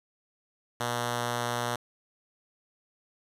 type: tone with notch filter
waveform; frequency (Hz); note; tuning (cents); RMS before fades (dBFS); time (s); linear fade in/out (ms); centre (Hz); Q
5% pulse; 120.3; B2; -45; -31; 0.8-1.76; 5; 310; 1.8
effects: resampled to 32000 Hz + 8-bit